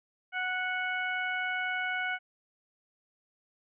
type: harmonic tone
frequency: 738 Hz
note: F#5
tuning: 5 cents flat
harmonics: 1 / 2 / 3 / 4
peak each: -37 / -32 / -35 / -43 dBFS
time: 0.32-2.19 s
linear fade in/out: 50 ms
effects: none